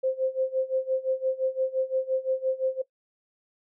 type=tone with tremolo; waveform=sine; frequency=523.3 Hz; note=C5; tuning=in tune; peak=-21 dBFS; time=0.03-2.82 s; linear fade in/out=10 ms; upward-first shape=sine; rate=5.8 Hz; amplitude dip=90%; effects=noise-tail reverb RT60 0.1 s tail -18 dB re dry